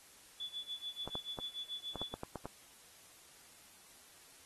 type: tone with tremolo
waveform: sine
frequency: 3445 Hz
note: A7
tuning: 37 cents flat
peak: -38 dBFS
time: 0.4-2.14 s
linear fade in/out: 2 ms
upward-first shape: sine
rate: 6.9 Hz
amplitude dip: 90%
type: clicks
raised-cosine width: 1 ms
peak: -28 dBFS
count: 9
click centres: 1.076 / 1.154 / 1.388 / 1.957 / 2.016 / 2.14 / 2.234 / 2.357 / 2.456 s
effects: white hiss -60 dBFS RMS until 4.45 s + AAC 32 kbps